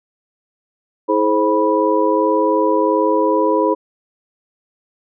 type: tone cluster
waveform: sine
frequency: 322.7 / 425.4 / 527 / 982 Hz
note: E4 / G#4 / C5 / B5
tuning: -37 / +42 / +12 / -10 cents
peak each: -18 dBFS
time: 1.08-3.75 s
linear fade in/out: 20 ms
effects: none